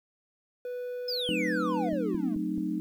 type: tone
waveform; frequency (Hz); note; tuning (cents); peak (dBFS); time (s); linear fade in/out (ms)
triangle; 493.9; B4; 0; -31; 0.65-1.89; 2
type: exponential sweep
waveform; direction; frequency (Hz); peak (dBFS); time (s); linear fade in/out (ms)
triangle; down; 5200 to 207.7; -29; 1.08-2.35; 5
type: chord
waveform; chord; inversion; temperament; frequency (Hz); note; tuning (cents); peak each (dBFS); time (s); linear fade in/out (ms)
sine; F# diminished seventh; none; equal with one note detuned; 185 / 220 / 261.6 / 307.9; F#3 / A3 / C4 / Eb4; 0 / 0 / 0 / -18; -34 / -35 / -37 / -31; 1.29-2.8; 0
type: click train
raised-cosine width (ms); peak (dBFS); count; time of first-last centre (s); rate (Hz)
3; -28; 4; 1.93-2.579; 4.62
effects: 10-bit